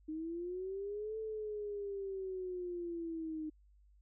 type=linear two-way sweep; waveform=sine; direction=up then down; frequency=306.9 to 441.4 to 306.9 Hz; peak=-38 dBFS; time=0.08-3.5 s; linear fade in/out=10 ms; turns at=1.18 s; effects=added 50 Hz sine -62 dBFS peak until 4.01 s